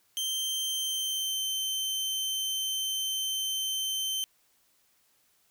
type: tone with pitch glide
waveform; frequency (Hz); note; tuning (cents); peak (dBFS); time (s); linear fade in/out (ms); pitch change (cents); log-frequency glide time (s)
sawtooth; 3136 to 3098; G7 to G7; 0 to -21; -26; 0.17-4.24; 0; -21; 0.63-1.46
effects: white hiss -68 dBFS RMS until 5.5 s